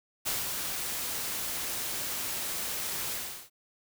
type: noise with ADSR envelope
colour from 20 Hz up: white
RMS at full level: -30 dBFS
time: 0.25-3.5 s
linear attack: 22 ms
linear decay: 180 ms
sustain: -4 dB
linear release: 380 ms
effects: none